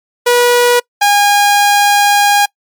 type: tone pair in turn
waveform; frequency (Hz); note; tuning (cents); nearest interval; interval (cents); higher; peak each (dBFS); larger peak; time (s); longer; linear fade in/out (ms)
sawtooth; 485.2 / 816; B4 / G#5; -31 / -31; major sixth; 900; second; -3; neither; 0.26-0.8 / 1.01-2.46; second; 10
effects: noise-tail reverb RT60 0.1 s tail -25 dB re dry + MP3 96 kbps